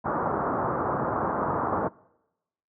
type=low-pass noise; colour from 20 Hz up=white; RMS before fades=-27 dBFS; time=0.04-1.89 s; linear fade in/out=20 ms; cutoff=1300 Hz; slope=48 dB/octave; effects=noise-tail reverb RT60 0.9 s tail -24 dB re dry + high-pass 100 Hz 12 dB/octave